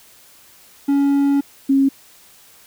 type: tone pair in turn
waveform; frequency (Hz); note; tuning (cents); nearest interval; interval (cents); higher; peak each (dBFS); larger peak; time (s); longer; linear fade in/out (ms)
triangle / sine; 280.6 / 272.5; C#4 / C#4; +21 / -29; minor second; 50; first; -11; neither; 0.88-1.41 / 1.69-1.89; first; 10
effects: white hiss -48 dBFS RMS until 2.66 s